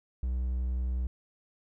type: tone with vibrato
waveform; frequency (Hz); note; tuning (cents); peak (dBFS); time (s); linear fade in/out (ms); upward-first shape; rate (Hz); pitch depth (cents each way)
triangle; 62.5; B1; +21; -26; 0.23-1.07; 0; sine; 11; 9
effects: none